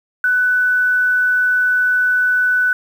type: tone with quantisation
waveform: sine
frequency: 1493 Hz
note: F#6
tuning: 15 cents sharp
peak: -12 dBFS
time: 0.24-2.73 s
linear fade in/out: 2 ms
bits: 7
effects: none